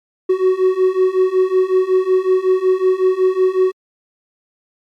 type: beating tone pair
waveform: triangle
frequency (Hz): 370 / 375.4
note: F#4 / F#4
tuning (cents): 0 / +25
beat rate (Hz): 5.4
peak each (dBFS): -14 / -12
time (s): 0.29-3.72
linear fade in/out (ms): 10
effects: MP3 96 kbps